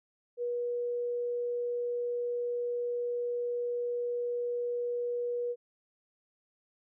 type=tone; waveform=sine; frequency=482.7 Hz; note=B4; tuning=40 cents flat; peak=-30 dBFS; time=0.37-5.56 s; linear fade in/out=50 ms; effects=none